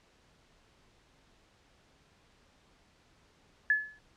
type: tone with exponential decay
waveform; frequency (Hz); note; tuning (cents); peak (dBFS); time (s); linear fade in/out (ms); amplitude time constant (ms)
sine; 1716; A6; -44; -20; 3.7-3.99; 2; 62
effects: pink hiss -65 dBFS RMS until 4.16 s + low-pass 6000 Hz 12 dB/octave